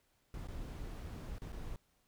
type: noise with dropouts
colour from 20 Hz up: brown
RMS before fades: -44 dBFS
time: 0.34-1.76 s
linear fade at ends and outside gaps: 1 ms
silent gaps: 0.473-0.484 / 1.384-1.418 / 1.522-1.528 s
effects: pink hiss -75 dBFS RMS until 2.07 s